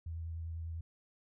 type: tone with vibrato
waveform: sine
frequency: 82.3 Hz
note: E2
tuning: 2 cents flat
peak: -38 dBFS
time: 0.06-0.81 s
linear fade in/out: 5 ms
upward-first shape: square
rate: 10 Hz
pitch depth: 14 cents each way
effects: none